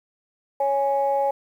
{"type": "tone pair together", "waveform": "sine", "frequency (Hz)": [554.4, 830.6], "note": ["C#5", "G#5"], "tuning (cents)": [0, 0], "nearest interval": "perfect fifth", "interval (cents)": 700, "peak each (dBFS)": -21, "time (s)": [0.6, 1.31], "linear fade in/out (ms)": 5, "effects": ["tanh soft clip ceiling -12 dBFS", "9-bit"]}